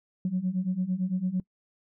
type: beating tone pair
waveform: sine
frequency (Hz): 179.2 / 188.1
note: F3 / F#3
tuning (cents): +45 / +29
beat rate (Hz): 8.9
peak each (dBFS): -29 / -27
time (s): 0.25-1.4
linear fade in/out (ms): 2
effects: noise-tail reverb RT60 0.1 s tail -24 dB re dry + tanh soft clip ceiling -19 dBFS